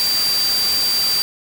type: tone in noise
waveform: sine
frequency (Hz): 4699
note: D8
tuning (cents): 0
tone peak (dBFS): -16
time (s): 0-1.22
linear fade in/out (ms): 0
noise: white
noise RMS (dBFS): -24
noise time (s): 0-1.22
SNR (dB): +5
effects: none